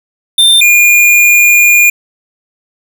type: tone pair in turn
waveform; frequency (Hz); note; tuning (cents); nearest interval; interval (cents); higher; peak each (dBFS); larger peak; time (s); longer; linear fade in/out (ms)
square; 3590 / 2422; A7 / D#7; +34 / -47; perfect fifth; 681; first; -4; neither; 0.38-0.61 / 0.61-1.9; second; 5
effects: none